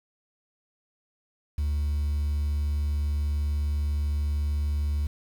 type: tone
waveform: sine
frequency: 73.42 Hz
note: D2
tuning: in tune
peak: -21 dBFS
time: 1.58-5.07 s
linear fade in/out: 5 ms
effects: tanh soft clip ceiling -23 dBFS + 8-bit